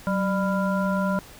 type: harmonic tone with a mistuned harmonic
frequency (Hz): 199.1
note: G3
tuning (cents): +27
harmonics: 1 / 3 / 5 / 7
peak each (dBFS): -23 / -28 / -30 / -31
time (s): 0.07-1.19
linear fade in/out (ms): 0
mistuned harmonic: 1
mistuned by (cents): -94
effects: pink hiss -46 dBFS RMS until 1.39 s